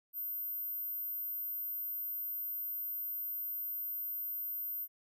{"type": "tone", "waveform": "sine", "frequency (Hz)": 13610, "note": "G#9", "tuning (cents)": 41, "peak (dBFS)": -36, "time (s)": [0.13, 4.88], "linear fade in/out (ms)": 50, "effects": []}